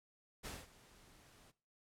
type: noise with ADSR envelope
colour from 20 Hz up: pink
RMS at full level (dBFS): -45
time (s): 0.43-1.52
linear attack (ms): 27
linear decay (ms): 210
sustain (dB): -19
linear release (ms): 25
effects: noise-tail reverb RT60 0.4 s tail -19 dB re dry + low-pass 12000 Hz 12 dB/octave